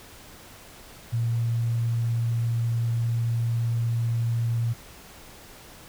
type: tone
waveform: sine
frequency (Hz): 116.54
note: A#2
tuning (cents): 0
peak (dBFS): -22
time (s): 1.12-4.74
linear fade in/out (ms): 20
effects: pink hiss -47 dBFS RMS until 5.88 s